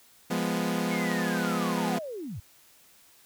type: chord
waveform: sawtooth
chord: F diminished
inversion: none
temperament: equal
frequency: 174.61 / 207.7 / 246.9 Hz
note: F3 / Ab3 / Cb4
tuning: 0 / 0 / 0 cents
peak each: -27 dBFS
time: 0.3-1.99 s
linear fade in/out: 10 ms
type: linear sweep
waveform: sine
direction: down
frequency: 2206 to 73 Hz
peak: -34 dBFS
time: 0.91-2.4 s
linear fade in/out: 5 ms
effects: white hiss -58 dBFS RMS until 3.25 s